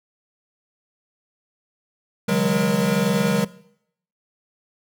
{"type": "tone cluster", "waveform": "square", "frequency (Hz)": [137.9, 155.1, 183, 204.6, 476.4], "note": ["C#3", "D#3", "F#3", "G#3", "A#4"], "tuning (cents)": [-9, -5, -19, -26, 38], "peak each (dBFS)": [-31, -28, -22, -23, -26], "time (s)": [2.28, 3.45], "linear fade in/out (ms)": 10, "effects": ["noise-tail reverb RT60 0.7 s tail -19 dB re dry"]}